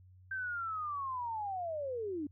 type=linear sweep; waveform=sine; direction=down; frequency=1572 to 277.2 Hz; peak=-35 dBFS; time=0.31-2.27 s; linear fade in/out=5 ms; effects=added 92 Hz sine -56 dBFS peak until 2.31 s